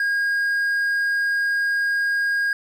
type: tone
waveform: triangle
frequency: 1629 Hz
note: G#6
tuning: 34 cents flat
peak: -17 dBFS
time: 0-2.53 s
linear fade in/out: 2 ms
effects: none